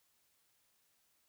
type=silence; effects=white hiss -75 dBFS RMS until 1.28 s